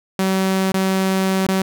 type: tone with dropouts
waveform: sawtooth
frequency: 190.4 Hz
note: F#3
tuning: 50 cents sharp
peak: -12 dBFS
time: 0.19-1.62 s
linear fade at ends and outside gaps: 2 ms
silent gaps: 0.719-0.742 / 1.467-1.487 s
effects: none